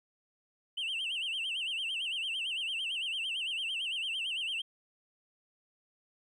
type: tone with vibrato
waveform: sine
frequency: 2911 Hz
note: F#7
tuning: 29 cents flat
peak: -30 dBFS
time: 0.77-4.62 s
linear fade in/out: 10 ms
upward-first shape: sine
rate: 8.9 Hz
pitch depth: 170 cents each way
effects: tanh soft clip ceiling -31 dBFS + 12-bit